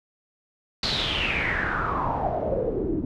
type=noise with low-pass filter sweep; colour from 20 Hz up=pink; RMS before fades=-26 dBFS; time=0.83-3.05 s; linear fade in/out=2 ms; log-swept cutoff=4500 to 290 Hz; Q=7.4; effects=none